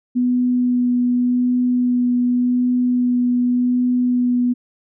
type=tone with vibrato; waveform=sine; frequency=246.9 Hz; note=B3; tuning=in tune; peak=-14 dBFS; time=0.15-4.54 s; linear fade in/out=20 ms; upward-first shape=sine; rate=0.87 Hz; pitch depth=10 cents each way; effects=none